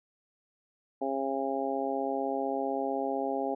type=harmonic tone; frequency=135.7 Hz; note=C#3; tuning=36 cents flat; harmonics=2 / 3 / 4 / 5 / 6; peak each=-35 / -35 / -35 / -35 / -35 dBFS; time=1.01-3.55 s; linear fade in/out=10 ms; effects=none